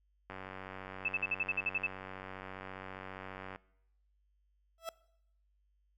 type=click train; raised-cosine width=0.5 ms; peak=-29 dBFS; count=310; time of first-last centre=0.3-3.559 s; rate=94.8 Hz
type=tone bursts; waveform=sine; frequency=2624 Hz; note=E7; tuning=9 cents flat; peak=-29 dBFS; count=10; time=1.05-1.868 s; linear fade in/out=5 ms; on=35 ms; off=52 ms
type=tone with exponential growth; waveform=30% pulse; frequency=659.3 Hz; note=E5; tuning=in tune; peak=-31 dBFS; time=4.78-4.89 s; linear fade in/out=1 ms; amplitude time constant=23 ms
effects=noise-tail reverb RT60 0.8 s tail -22 dB re dry + added 50 Hz sine -70 dBFS peak until 5.97 s